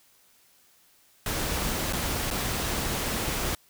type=noise with dropouts; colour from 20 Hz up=pink; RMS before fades=-29 dBFS; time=1.26-3.55 s; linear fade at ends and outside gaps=2 ms; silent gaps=1.926-1.932 / 2.304-2.31 s; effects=white hiss -61 dBFS RMS until 3.69 s